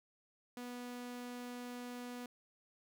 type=tone; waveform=sawtooth; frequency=245.1 Hz; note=B3; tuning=13 cents flat; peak=-40 dBFS; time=0.57-2.26 s; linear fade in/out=2 ms; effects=none